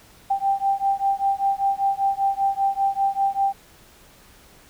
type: beating tone pair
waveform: sine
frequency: 785 / 790.1 Hz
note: G5 / G5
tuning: +2 / +13 cents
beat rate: 5.1 Hz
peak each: -22 dBFS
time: 0.3-3.53 s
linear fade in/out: 10 ms
effects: pink hiss -51 dBFS RMS until 4.69 s